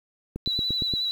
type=click train; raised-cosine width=3 ms; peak=-18 dBFS; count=6; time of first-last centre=0.36-0.937 s; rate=8.66 Hz
type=tone with vibrato; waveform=sine; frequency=3941 Hz; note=B7; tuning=4 cents flat; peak=-24 dBFS; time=0.46-1.11 s; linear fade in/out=0 ms; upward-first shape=sine; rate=11 Hz; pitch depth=26 cents each way
effects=8-bit